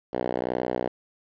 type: tone with band-pass filter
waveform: 5% pulse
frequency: 61.74 Hz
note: B1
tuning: in tune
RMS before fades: -28 dBFS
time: 0.13-0.88 s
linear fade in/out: 5 ms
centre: 500 Hz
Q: 1
effects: resampled to 11025 Hz + 9-bit

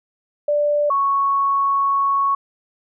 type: tone pair in turn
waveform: sine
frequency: 588 / 1107.9 Hz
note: D5 / C#6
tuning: +2 / -1 cents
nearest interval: major seventh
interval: 1097 cents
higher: second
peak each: -15 dBFS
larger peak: neither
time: 0.48-0.9 / 0.9-2.35 s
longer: second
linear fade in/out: 5 ms
effects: none

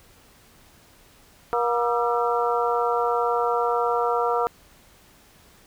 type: harmonic tone with a mistuned harmonic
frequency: 238.1 Hz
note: A#3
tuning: 37 cents sharp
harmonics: 2 / 3 / 4 / 5 / 6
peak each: -24 / -26 / -27 / -28 / -29 dBFS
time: 1.53-4.47 s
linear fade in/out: 0 ms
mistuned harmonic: 6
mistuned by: -100 cents
effects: pink hiss -54 dBFS RMS until 5.66 s

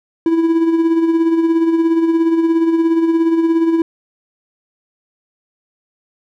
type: tone with tremolo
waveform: triangle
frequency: 329.6 Hz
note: E4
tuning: in tune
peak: -7 dBFS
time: 0.26-3.82 s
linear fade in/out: 2 ms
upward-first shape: sine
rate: 17 Hz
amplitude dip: 50%
effects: none

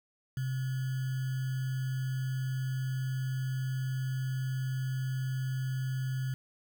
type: tone with sample-and-hold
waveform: sine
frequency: 130.7 Hz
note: C3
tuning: 1 cent flat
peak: -30 dBFS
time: 0.37-6.34 s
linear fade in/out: 2 ms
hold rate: 1575 Hz
effects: none

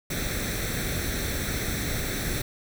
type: noise with comb filter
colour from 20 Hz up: pink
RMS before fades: -29 dBFS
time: 0.1-2.42 s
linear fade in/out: 5 ms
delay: 0.51 ms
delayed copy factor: +0.7
effects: none

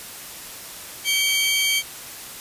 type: tone pair together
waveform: sawtooth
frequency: 2272 / 3165 Hz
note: C#7 / G7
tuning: +42 / +16 cents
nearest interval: tritone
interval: 574 cents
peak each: -18 dBFS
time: 1.04-1.83 s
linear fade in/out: 50 ms
effects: white hiss -37 dBFS RMS until 2.4 s + resampled to 32000 Hz

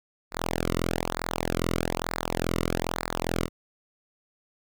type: tone with flanger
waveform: sawtooth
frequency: 42.43 Hz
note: F1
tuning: 49 cents flat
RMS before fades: -29 dBFS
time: 0.31-3.49 s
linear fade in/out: 50 ms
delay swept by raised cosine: 0.32 to 1.23 ms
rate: 1.1 Hz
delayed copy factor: -0.95
effects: none

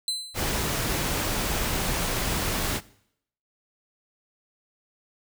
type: tone with exponential decay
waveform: 30% pulse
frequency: 4050 Hz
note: B7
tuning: 43 cents sharp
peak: -20 dBFS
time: 0.08-0.59 s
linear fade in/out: 1 ms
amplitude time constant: 110 ms
type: noise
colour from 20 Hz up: pink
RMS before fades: -27 dBFS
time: 0.34-2.81 s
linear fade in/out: 50 ms
effects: noise-tail reverb RT60 0.7 s tail -20 dB re dry

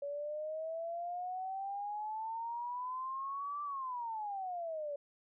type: exponential two-way sweep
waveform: sine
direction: up then down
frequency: 565 to 1174.7 to 565 Hz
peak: -37 dBFS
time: 0.02-4.96 s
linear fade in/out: 5 ms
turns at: 3.63 s
effects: none

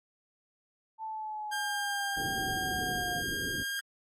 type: linear sweep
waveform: sine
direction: down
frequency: 885 to 710 Hz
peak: -35 dBFS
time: 0.98-3.23 s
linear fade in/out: 50 ms
type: tone with pitch glide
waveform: sawtooth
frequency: 1600 to 1612.1 Hz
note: G6 to G6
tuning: +35 to +48 cents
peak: -29 dBFS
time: 1.51-3.81 s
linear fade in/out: 20 ms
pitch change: +13 cents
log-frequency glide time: 2.06-2.25 s
type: low-pass noise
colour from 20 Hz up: white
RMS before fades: -40 dBFS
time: 2.16-3.64 s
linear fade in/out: 20 ms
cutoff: 450 Hz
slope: 48 dB/octave
effects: AAC 48 kbps

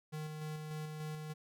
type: tone with tremolo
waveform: square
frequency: 154 Hz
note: D#3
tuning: 17 cents flat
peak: -40 dBFS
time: 0.12-1.34 s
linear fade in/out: 20 ms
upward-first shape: square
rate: 3.4 Hz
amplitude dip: 30%
effects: none

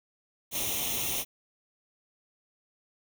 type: noise with comb filter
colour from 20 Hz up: white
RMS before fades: -31 dBFS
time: 0.51-1.25 s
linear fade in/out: 50 ms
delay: 0.32 ms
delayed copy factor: +0.8
effects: none

